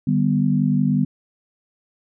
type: chord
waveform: sine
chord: G major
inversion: second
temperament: equal with one note detuned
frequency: 150.35 / 196 / 246.9 Hz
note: D3 / G3 / B3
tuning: +41 / 0 / 0 cents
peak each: -20 dBFS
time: 0.07-1.05 s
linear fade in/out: 5 ms
effects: none